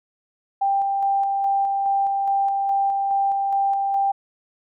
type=tone with tremolo; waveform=sine; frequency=790 Hz; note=G5; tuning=13 cents sharp; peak=-17 dBFS; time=0.61-4.12 s; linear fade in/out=10 ms; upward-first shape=square; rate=2.4 Hz; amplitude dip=25%; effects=none